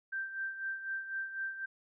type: tone with tremolo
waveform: sine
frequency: 1568 Hz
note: G6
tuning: in tune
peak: -33 dBFS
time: 0.12-1.66 s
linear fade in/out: 10 ms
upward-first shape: sine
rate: 4 Hz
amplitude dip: 65%
effects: none